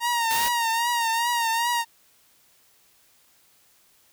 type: tone with vibrato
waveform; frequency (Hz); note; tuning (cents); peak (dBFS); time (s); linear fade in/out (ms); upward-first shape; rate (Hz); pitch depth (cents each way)
sawtooth; 932.3; A#5; 0; -18; 0-1.85; 50; triangle; 2.5; 68
type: noise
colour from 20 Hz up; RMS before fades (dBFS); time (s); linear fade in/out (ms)
white; -29; 0.3-0.49; 10
effects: white hiss -60 dBFS RMS until 4.12 s